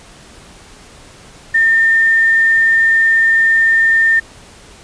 sine tone with quantisation, 1809 Hz, A6, 48 cents sharp, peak -8 dBFS, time 1.54-4.2 s, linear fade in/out 10 ms, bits 6, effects pink hiss -40 dBFS RMS until 4.83 s + resampled to 22050 Hz

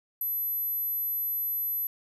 sine tone, 12000 Hz, F#9, 23 cents sharp, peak -26 dBFS, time 0.21-1.87 s, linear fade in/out 2 ms, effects tanh soft clip ceiling -24 dBFS

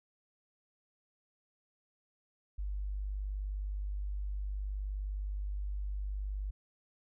sine tone, 49.68 Hz, G1, 24 cents sharp, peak -34 dBFS, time 2.58-6.51 s, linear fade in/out 10 ms, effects none

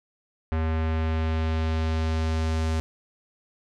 square tone with low-pass filter sweep, 80 Hz, D#2, 49 cents sharp, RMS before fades -25 dBFS, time 0.52-2.8 s, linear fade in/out 0 ms, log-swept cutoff 2000 to 7500 Hz, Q 0.99, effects none

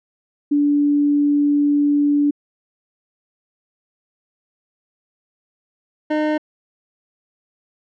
sine / 25% pulse tone pair in turn, 290 / 305.3 Hz, D4 / D#4, -22 / -33 cents, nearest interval minor second, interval 89 cents, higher second, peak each -13 dBFS, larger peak neither, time 0.51-2.31 / 6.1-6.38 s, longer first, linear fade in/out 10 ms, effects low-pass 2000 Hz 12 dB/octave

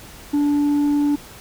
sine tone with tanh clipping, 290.5 Hz, D4, 19 cents flat, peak -16 dBFS, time 0.33-1.16 s, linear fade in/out 10 ms, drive 3 dB, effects pink hiss -41 dBFS RMS until 1.4 s

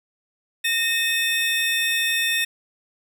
square tone cluster, 1842 / 2564 / 3602 Hz, A#6 / E7 / A7, -21 / -49 / +40 cents, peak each -25 dBFS, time 0.64-2.45 s, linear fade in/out 10 ms, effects none

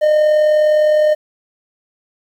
triangle tone with amplitude modulation, 609 Hz, D#5, 37 cents flat, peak -6 dBFS, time 0.01-1.15 s, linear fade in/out 20 ms, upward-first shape sine, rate 39.8 Hz, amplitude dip 35%, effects 8-bit

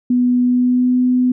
sine tone with pitch glide, 247.1 to 251 Hz, B3 to B3, +1 to +28 cents, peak -11 dBFS, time 0.1-1.32 s, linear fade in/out 5 ms, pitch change +27 cents, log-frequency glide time 0.43-0.98 s, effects none

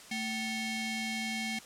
sawtooth ring-modulated tone, 987.8 Hz, B5, in tune, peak -26 dBFS, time 0.11-1.59 s, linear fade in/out 5 ms, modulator 1210 Hz, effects white hiss -51 dBFS RMS until 1.65 s + low-pass 9000 Hz 12 dB/octave

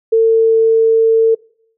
sine tone, 449.7 Hz, A4, 38 cents sharp, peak -7 dBFS, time 0.12-1.35 s, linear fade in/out 10 ms, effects noise-tail reverb RT60 0.6 s tail -24 dB re dry

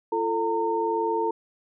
sine tone cluster, 341.4 / 442.6 / 915 Hz, F4 / A4 / A#5, -39 / +10 / -32 cents, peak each -29 / -26 / -26 dBFS, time 0.12-1.31 s, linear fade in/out 5 ms, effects none

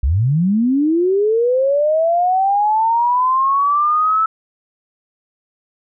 sine linear sweep, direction up, 57.5 to 1318.5 Hz, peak -12 dBFS, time 0.03-4.26 s, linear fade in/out 5 ms, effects none

